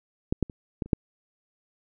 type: clicks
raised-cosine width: 3 ms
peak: -11 / -10 / -27 / -15 / -30 / -7 dBFS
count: 6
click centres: 0.325 / 0.427 / 0.498 / 0.822 / 0.86 / 0.932 s
effects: none